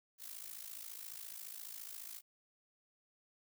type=noise with amplitude modulation; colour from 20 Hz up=blue; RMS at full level=-45 dBFS; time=0.18-2.22 s; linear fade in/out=50 ms; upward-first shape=sine; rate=54.5 Hz; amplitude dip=80%; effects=none